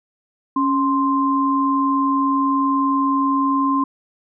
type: tone pair together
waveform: sine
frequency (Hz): 276.7 / 1046.5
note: C#4 / C6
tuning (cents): -3 / 0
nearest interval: octave + major seventh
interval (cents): 2303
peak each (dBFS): -18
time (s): 0.56-3.84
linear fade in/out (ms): 5
effects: none